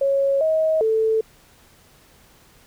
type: tone with pitch steps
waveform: sine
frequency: 551 / 634 / 442 Hz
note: C#5 / D#5 / A4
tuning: -11 / +32 / +8 cents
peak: -16 dBFS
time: 0.01-1.21 s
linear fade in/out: 5 ms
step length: 400 ms
effects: pink hiss -53 dBFS RMS until 2.66 s